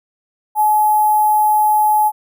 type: tone with sample-and-hold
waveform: sine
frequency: 850 Hz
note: G#5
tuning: 40 cents sharp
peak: -10 dBFS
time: 0.55-2.12 s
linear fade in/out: 50 ms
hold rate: 11025 Hz
effects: none